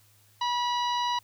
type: harmonic tone with a mistuned harmonic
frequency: 971 Hz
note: B5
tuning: 30 cents flat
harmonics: 1 / 2 / 3 / 4 / 5 / 6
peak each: -26 / -39 / -36 / -35 / -44 / -47 dBFS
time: 0.41-1.19 s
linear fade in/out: 5 ms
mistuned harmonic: 4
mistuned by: +22 cents
effects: added 104 Hz sine -62 dBFS peak until 1.23 s + white hiss -62 dBFS RMS until 1.23 s